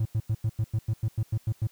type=tone bursts; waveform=triangle; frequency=109.8 Hz; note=A2; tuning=3 cents flat; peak=-20 dBFS; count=12; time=0-1.671 s; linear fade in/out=5 ms; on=54 ms; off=93 ms; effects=tanh soft clip ceiling -17 dBFS + white hiss -60 dBFS RMS until 1.71 s